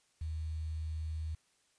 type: tone with quantisation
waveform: sine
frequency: 78.9 Hz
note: D#2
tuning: 25 cents sharp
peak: -35 dBFS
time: 0.21-1.35 s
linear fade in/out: 5 ms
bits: 10
effects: white hiss -72 dBFS RMS until 1.78 s + resampled to 22050 Hz